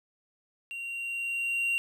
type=tone with level ramp; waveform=triangle; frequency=2759 Hz; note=F7; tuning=22 cents flat; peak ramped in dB=-34 to -23 dBFS; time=0.71-1.78 s; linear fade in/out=0 ms; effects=none